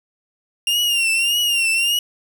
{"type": "tone with vibrato", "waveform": "40% pulse", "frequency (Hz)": 2787, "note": "F7", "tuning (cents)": -4, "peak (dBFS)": -15, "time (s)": [0.67, 1.99], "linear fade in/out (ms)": 2, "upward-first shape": "triangle", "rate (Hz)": 1.7, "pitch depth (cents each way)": 92, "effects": []}